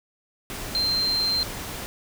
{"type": "tone in noise", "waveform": "sine", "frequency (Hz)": 4148, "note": "C8", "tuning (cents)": -16, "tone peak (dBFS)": -21, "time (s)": [0.75, 1.43], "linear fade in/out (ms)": 0, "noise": "pink", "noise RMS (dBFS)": -34, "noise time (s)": [0.5, 1.86], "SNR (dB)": 10, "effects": []}